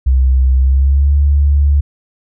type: tone with pitch glide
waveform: sine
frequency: 64.9 to 71.6 Hz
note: C2 to D2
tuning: -13 to -43 cents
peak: -7 dBFS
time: 0.06-1.81 s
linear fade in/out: 10 ms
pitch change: +170 cents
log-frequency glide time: 0.57-1.14 s
effects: none